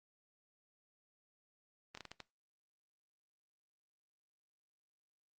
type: slowing click train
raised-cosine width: 0.2 ms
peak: -29 dBFS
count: 6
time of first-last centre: 1.95-2.203 s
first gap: 24 ms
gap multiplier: 1.38
effects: noise-tail reverb RT60 0.2 s tail -17 dB re dry + Opus 32 kbps